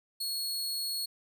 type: tone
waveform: sawtooth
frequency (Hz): 4337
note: C#8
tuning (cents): -39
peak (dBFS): -29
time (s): 0.2-1.06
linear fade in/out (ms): 10
effects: none

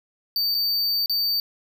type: tone with dropouts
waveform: square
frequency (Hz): 4600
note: D8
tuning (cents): -37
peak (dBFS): -21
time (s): 0.36-1.4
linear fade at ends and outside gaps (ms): 1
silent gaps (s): 0.544-0.548 / 1.06-1.096
effects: none

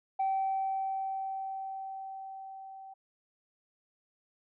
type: tone with level ramp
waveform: sine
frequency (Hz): 772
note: G5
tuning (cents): -27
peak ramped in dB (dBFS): -25 to -45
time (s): 0.19-2.94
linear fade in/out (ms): 10
effects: tanh soft clip ceiling -24 dBFS

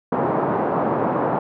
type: band-pass noise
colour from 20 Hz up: white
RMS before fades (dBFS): -21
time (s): 0.12-1.39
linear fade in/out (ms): 5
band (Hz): 130 to 970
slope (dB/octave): 24
effects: none

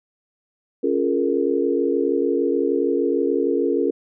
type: chord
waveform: sine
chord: Bb minor seventh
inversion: first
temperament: equal with one note detuned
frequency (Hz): 277.2 / 349.2 / 419.6 / 466.2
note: Db4 / F4 / Ab4 / Bb4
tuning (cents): 0 / 0 / +18 / 0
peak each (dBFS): -23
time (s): 0.83-3.91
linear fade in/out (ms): 10
effects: none

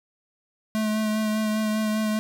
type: tone with vibrato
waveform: square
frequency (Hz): 215.8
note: A3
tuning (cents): -33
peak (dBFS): -23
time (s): 0.75-2.19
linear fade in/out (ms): 0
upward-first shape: sine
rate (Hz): 5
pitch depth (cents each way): 17
effects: none

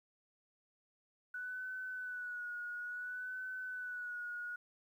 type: tone with vibrato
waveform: sine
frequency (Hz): 1480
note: F#6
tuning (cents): 0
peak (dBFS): -40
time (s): 1.34-4.56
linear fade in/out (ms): 5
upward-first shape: sine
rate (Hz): 0.58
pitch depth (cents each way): 40
effects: 12-bit

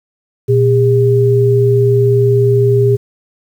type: tone pair together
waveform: sine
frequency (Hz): 120.1 / 404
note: B2 / G#4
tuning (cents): -48 / -48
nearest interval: octave + major sixth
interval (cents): 2100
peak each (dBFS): -10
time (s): 0.48-2.97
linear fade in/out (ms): 20
effects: 7-bit

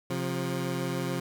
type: tone pair together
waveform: 20% pulse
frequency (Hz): 133.81 / 176.1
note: C3 / F3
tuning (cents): +39 / +15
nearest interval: perfect fourth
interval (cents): 476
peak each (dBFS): -27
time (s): 0.1-1.2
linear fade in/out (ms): 5
effects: none

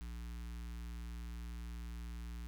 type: tone with notch filter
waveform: square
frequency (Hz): 58.27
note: A#1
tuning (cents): 0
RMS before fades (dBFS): -45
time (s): 0.01-2.47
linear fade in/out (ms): 0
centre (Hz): 560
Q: 0.58
effects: none

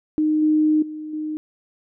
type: tone with level steps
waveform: sine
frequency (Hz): 307.7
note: D#4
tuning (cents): -19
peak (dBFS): -16 / -14 / -29 / -24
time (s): 0.18-1.37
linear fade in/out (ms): 0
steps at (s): 0.42 / 0.82 / 1.13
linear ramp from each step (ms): 5
effects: none

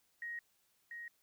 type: tone with echo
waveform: sine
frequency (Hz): 1880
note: A#6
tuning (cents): +14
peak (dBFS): -40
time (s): 0.22-0.39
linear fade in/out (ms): 2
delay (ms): 690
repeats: 1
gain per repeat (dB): -4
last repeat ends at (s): 1.08
effects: white hiss -75 dBFS RMS until 1.22 s

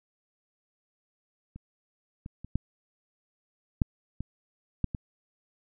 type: clicks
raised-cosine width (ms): 5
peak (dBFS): -30 / -27 / -28 / -14 / -10 / -21 / -13 / -20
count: 8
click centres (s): 1.56 / 2.261 / 2.446 / 2.556 / 3.818 / 4.206 / 4.843 / 4.948
effects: none

